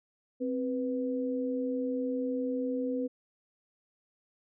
sine tone pair together, 261.6 / 493.9 Hz, C4 / B4, 0 / 0 cents, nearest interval major seventh, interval 1100 cents, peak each -31 / -33 dBFS, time 0.4-3.08 s, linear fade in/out 20 ms, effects none

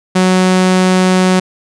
sawtooth tone, 185 Hz, F#3, in tune, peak -4 dBFS, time 0.15-1.4 s, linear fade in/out 10 ms, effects resampled to 22050 Hz

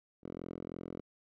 5% pulse tone with band-pass filter, 43.11 Hz, F1, 22 cents flat, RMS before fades -44 dBFS, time 0.23-1.01 s, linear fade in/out 10 ms, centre 290 Hz, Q 0.89, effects none

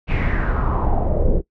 brown noise with low-pass filter sweep, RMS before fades -18 dBFS, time 0.07-1.42 s, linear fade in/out 50 ms, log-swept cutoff 2600 to 420 Hz, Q 4.2, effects noise-tail reverb RT60 0.1 s tail -17 dB re dry

